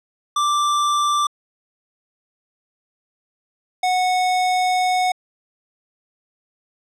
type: tone pair in turn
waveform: square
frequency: 1176 / 734.7 Hz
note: D6 / F#5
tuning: +2 / -12 cents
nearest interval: minor sixth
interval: 814 cents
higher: first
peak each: -17 dBFS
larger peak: neither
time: 0.36-1.27 / 3.83-5.12 s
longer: second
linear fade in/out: 5 ms
effects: low-pass 8000 Hz 12 dB/octave